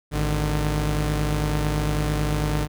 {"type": "tone pair together", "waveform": "sawtooth", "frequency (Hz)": [53, 150], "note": ["G#1", "D3"], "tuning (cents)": [36, 37], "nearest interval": "octave + tritone", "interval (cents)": 1801, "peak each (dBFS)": -20, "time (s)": [0.11, 2.68], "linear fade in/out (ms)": 50, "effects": []}